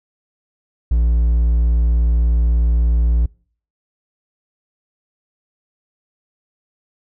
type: tone with hard clipping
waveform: triangle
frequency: 58.27 Hz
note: A#1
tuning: in tune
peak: -13 dBFS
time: 0.91-3.26 s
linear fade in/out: 5 ms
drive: 6 dB
effects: noise-tail reverb RT60 0.5 s tail -26 dB re dry